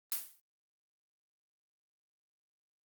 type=noise with exponential decay; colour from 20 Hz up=blue; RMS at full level=-31 dBFS; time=0.12-0.4 s; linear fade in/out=0 ms; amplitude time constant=59 ms; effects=Opus 32 kbps